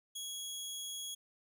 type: tone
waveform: 20% pulse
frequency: 3326 Hz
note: G#7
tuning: 2 cents sharp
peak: -35 dBFS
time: 0.15-1.15 s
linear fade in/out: 10 ms
effects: none